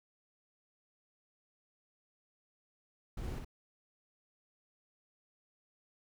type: noise with echo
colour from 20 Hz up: brown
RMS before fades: -41 dBFS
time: 3.17-3.39 s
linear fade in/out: 5 ms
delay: 58 ms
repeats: 1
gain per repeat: -2 dB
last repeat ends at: 3.448 s
effects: none